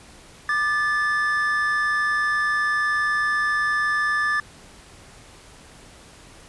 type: tone pair together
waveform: triangle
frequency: 1193 / 1741 Hz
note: D6 / A6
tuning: +27 / -19 cents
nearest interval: perfect fifth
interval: 654 cents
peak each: -23 / -19 dBFS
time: 0.49-4.4 s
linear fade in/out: 2 ms
effects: pink hiss -47 dBFS RMS until 6.48 s + resampled to 24000 Hz